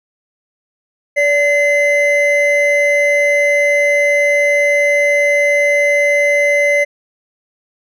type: tone pair together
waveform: triangle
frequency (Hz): 577.1 / 2055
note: D5 / C7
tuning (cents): -30 / -32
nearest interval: octave + minor seventh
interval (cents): 2198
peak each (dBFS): -11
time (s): 1.16-6.85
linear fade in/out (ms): 20
effects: none